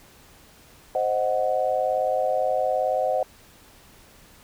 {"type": "chord", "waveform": "sine", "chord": "C diminished", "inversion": "none", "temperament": "equal", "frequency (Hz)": [523.3, 622.3, 740], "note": ["C5", "Eb5", "Gb5"], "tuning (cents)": [0, 0, 0], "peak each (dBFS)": -25, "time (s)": [0.95, 3.23], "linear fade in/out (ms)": 2, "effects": ["pink hiss -52 dBFS RMS until 4.43 s"]}